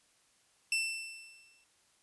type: tone with exponential decay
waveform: sawtooth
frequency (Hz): 2675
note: E7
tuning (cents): +25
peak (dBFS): -24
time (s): 0.72-1.64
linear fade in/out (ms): 2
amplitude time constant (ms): 200
effects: white hiss -69 dBFS RMS until 2.02 s + resampled to 24000 Hz